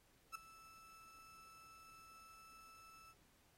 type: tone with ADSR envelope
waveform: 35% pulse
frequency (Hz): 1316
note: E6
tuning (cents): -3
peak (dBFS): -40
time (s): 0.32-3.15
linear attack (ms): 33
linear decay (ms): 3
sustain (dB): -18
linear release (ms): 52
effects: pink hiss -73 dBFS RMS until 3.57 s + AAC 48 kbps